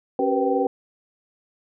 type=tone cluster; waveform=sine; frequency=274.9 / 385.5 / 480.8 / 502 / 778 Hz; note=C#4 / G4 / B4 / B4 / G5; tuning=-14 / -29 / -46 / +28 / -13 cents; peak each=-25 dBFS; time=0.19-0.67 s; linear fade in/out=2 ms; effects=none